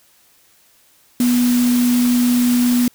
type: tone in noise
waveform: sine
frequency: 244.4 Hz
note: B3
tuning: 18 cents flat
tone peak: -12 dBFS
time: 1.2-2.88 s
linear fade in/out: 2 ms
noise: white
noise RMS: -26 dBFS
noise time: 1.2-2.88 s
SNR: +11 dB
effects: white hiss -54 dBFS RMS until 2.94 s